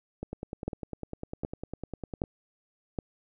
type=two click trains; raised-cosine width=2 ms; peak=-22 / -17 dBFS; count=21 / 4; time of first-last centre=0.23-2.238 / 0.68-2.988 s; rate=9.96 / 1.3 Hz; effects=none